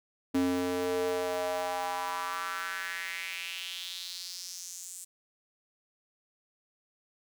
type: tone with high-pass filter sweep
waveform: square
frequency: 89.6 Hz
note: F2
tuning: 45 cents sharp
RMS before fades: -34 dBFS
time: 0.34-5.05 s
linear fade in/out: 10 ms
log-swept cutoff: 270 to 8200 Hz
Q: 3.6
effects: none